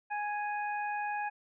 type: harmonic tone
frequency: 830.6 Hz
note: G#5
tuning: in tune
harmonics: 1 / 2 / 3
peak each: -33 / -39 / -43 dBFS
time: 0.1-1.3 s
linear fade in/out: 20 ms
effects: none